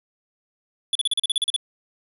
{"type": "tone bursts", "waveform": "square", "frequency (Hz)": 3445, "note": "A7", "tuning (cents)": -37, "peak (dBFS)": -19, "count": 11, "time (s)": [0.93, 1.563], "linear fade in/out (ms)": 2, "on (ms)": 23, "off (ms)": 38, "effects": ["resampled to 32000 Hz"]}